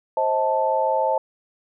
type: chord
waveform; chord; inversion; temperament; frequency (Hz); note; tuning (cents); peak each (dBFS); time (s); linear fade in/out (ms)
sine; A diminished; first; just; 528 / 633.6 / 880; C5 / Eb5 / A5; +16 / +31 / 0; -23 / -24 / -21; 0.17-1.18; 2
effects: none